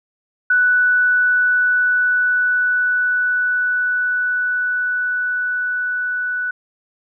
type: tone with level ramp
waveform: sine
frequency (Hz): 1484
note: F#6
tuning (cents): +5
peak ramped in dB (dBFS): -11 to -19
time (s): 0.5-6.51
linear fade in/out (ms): 5
effects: none